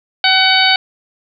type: harmonic tone with a mistuned harmonic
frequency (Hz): 752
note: F#5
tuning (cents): +28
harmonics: 1 / 2 / 3 / 4 / 5 / 6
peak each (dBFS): -16 / -16 / -16 / -16 / -16 / -16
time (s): 0.24-0.76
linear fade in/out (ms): 2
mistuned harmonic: 1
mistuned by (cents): +24
effects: none